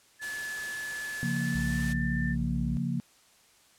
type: tone with pitch glide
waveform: sine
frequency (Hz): 1724 to 1782.7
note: A6 to A6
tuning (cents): -36 to +22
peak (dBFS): -34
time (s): 0.19-2.36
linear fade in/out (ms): 50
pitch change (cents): +58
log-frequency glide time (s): 1.29-2.03
type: noise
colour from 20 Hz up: white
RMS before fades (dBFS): -41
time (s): 0.21-1.94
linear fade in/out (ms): 20
type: chord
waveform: sine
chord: Bb minor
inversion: first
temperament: equal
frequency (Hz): 138.59 / 174.61 / 233.1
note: Db3 / F3 / Bb3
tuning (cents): 0 / 0 / 0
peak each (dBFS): -32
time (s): 1.23-3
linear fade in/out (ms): 0
type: tone with vibrato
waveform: triangle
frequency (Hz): 61.74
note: B1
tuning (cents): 0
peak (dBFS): -31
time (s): 1.55-2.77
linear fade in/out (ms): 0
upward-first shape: sine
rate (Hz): 11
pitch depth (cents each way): 38
effects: white hiss -61 dBFS RMS until 3.78 s + low-pass 10000 Hz 12 dB/octave